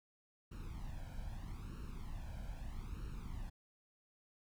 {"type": "noise with flanger", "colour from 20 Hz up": "brown", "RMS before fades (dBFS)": -45, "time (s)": [0.51, 3.5], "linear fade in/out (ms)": 10, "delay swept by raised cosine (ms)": [0.72, 1.3], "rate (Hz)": 0.79, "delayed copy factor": 0.8, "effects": []}